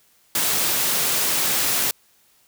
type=high-pass noise; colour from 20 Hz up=white; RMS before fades=-21 dBFS; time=0.35-1.91 s; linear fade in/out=2 ms; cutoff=100 Hz; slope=24 dB/octave; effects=white hiss -59 dBFS RMS until 2.47 s